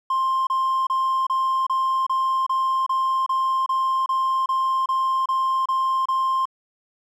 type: tone bursts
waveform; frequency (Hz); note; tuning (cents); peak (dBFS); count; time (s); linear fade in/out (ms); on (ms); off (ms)
triangle; 1054; C6; +12; -16; 16; 0.1-6.455; 5; 370; 29
effects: tanh soft clip ceiling -13 dBFS